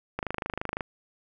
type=click train; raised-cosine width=0.5 ms; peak=-15 dBFS; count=17; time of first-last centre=0.19-0.808 s; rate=25.9 Hz; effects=none